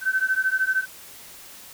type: beating tone pair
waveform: sine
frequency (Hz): 1526 / 1539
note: G6 / G6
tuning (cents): -47 / -32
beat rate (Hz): 13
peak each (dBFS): -23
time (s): 0.01-0.86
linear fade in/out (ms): 50
effects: white hiss -44 dBFS RMS until 1.73 s